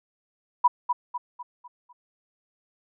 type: tone with echo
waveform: sine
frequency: 980 Hz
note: B5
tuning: 14 cents flat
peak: -13 dBFS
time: 0.64-0.68 s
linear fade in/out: 10 ms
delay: 250 ms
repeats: 5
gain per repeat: -7 dB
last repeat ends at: 1.93 s
effects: none